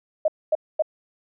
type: tone bursts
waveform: sine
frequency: 622.3 Hz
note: D#5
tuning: in tune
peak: -16 dBFS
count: 3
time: 0.25-0.823 s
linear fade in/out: 5 ms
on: 31 ms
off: 240 ms
effects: none

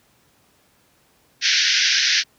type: band-pass noise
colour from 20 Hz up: white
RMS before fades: -18 dBFS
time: 1.41-2.24 s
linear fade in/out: 50 ms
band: 1500 to 6000 Hz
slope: 96 dB/octave
effects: pink hiss -59 dBFS RMS until 2.38 s + high-pass 80 Hz 12 dB/octave

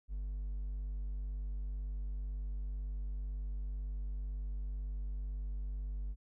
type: tone with hard clipping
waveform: triangle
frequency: 49 Hz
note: G1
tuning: in tune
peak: -37 dBFS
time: 0.08-6.16 s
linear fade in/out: 50 ms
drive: 5 dB
effects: none

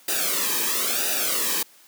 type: noise with flanger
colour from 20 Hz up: white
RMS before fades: -24 dBFS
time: 0.08-1.63 s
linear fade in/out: 5 ms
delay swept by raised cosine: 0.92 to 1.44 ms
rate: 1 Hz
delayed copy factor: -0.8
effects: white hiss -53 dBFS RMS until 1.87 s + high-pass 200 Hz 12 dB/octave

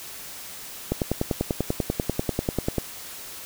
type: click train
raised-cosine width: 2 ms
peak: -9 dBFS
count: 20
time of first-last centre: 0.92-2.783 s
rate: 10.2 Hz
effects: white hiss -39 dBFS RMS until 3.45 s

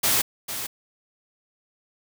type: noise with echo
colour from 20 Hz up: white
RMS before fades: -21 dBFS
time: 0.03-0.22 s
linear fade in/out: 10 ms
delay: 450 ms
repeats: 1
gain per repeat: -10 dB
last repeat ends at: 0.67 s
effects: none

